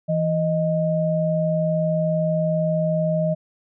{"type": "tone pair together", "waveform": "sine", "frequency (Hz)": [164.71, 622.3], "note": ["E3", "D#5"], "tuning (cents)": [-1, 0], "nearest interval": "octave + major seventh", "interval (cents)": 2301, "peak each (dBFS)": -21, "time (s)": [0.08, 3.35], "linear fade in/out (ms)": 20, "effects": []}